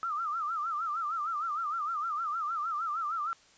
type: tone with vibrato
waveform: sine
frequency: 1268 Hz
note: D#6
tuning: 32 cents sharp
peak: -30 dBFS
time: 0.03-3.33 s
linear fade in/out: 0 ms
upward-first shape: sine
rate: 6.5 Hz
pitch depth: 140 cents each way
effects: white hiss -60 dBFS RMS until 3.57 s + resampled to 16000 Hz